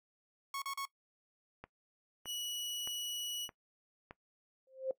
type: tone bursts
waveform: sawtooth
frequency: 1103 Hz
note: C#6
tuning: 9 cents flat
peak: -34 dBFS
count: 3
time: 0.54-0.853 s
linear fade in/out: 2 ms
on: 79 ms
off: 38 ms
type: click train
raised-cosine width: 0.5 ms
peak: -32 dBFS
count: 5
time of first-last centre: 1.64-4.109 s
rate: 1.62 Hz
type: tone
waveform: sawtooth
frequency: 2932 Hz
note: F#7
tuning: 16 cents flat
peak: -35 dBFS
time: 2.25-3.49 s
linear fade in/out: 50 ms
type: tone with exponential growth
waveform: sine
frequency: 526 Hz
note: C5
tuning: 9 cents sharp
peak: -29 dBFS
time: 4.67-4.91 s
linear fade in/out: 2 ms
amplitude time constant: 52 ms
effects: noise-tail reverb RT60 0.1 s tail -19 dB re dry